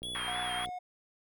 click train, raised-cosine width 2 ms, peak -35 dBFS, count 42, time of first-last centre 0.02-0.69 s, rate 61.2 Hz
square tone with vibrato, 3299 Hz, G#7, 12 cents flat, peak -37 dBFS, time 0.03-0.66 s, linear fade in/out 0 ms, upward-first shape sine, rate 3.4 Hz, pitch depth 59 cents each way
white band-pass noise, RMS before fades -39 dBFS, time 0.15-0.65 s, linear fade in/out 0 ms, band 870 to 2100 Hz, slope 24 dB/octave
triangle tone, 725 Hz, F#5, 35 cents flat, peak -35 dBFS, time 0.27-0.79 s, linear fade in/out 10 ms
effects none

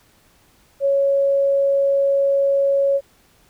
sine tone, 554.4 Hz, C#5, in tune, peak -14 dBFS, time 0.8-3.01 s, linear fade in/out 50 ms, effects pink hiss -56 dBFS RMS until 3.49 s

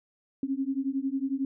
sine beating tone pair, 265 / 276 Hz, C4 / C#4, +22 / -7 cents, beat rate 11 Hz, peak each -30 dBFS, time 0.43-1.45 s, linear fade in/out 2 ms, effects none

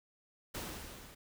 pink noise with level ramp, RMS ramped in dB -40 to -55 dBFS, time 0.54-1.15 s, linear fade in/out 10 ms, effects none

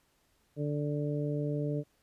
harmonic tone, 146.83 Hz, D3, in tune, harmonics 1 / 2 / 3 / 4, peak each -32 / -36 / -37 / -40 dBFS, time 0.56-1.84 s, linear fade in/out 50 ms, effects pink hiss -71 dBFS RMS until 2.02 s + resampled to 32000 Hz

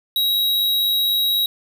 square tone, 3837 Hz, A#7, 49 cents sharp, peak -17 dBFS, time 0.16-1.46 s, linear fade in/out 2 ms, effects none

